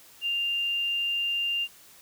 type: tone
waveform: sine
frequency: 2794 Hz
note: F7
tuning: in tune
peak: -25 dBFS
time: 0.21-1.68 s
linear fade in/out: 50 ms
effects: white hiss -53 dBFS RMS until 2.01 s